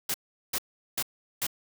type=noise bursts; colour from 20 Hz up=white; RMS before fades=-29 dBFS; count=4; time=0.09-1.468 s; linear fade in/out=5 ms; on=52 ms; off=390 ms; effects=none